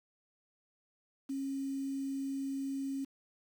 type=tone with quantisation; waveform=sine; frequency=272.4 Hz; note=C#4; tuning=30 cents flat; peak=-34 dBFS; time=1.29-3.05 s; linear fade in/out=10 ms; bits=9; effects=none